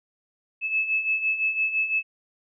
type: beating tone pair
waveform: sine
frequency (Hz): 2601 / 2606.9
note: E7 / E7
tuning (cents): -24 / -20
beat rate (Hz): 5.9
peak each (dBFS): -29 / -23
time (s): 0.61-2.03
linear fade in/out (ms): 50
effects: none